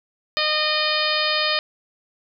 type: harmonic tone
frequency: 612 Hz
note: D#5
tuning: 29 cents flat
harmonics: 1 / 2 / 3 / 4 / 5 / 6 / 7 / 8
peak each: -27 / -27 / -27 / -27 / -27 / -27 / -27 / -27 dBFS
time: 0.37-1.59 s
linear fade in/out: 0 ms
effects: none